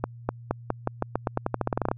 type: accelerating click train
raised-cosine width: 1 ms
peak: -10 dBFS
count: 19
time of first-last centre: 0.04-1.915 s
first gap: 250 ms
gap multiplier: 0.88
effects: added 118 Hz sine -41 dBFS peak until 1.97 s